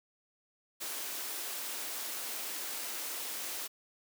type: high-pass noise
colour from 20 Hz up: white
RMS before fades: -39 dBFS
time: 0.8-3.68 s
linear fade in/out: 20 ms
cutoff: 250 Hz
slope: 24 dB/octave
effects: none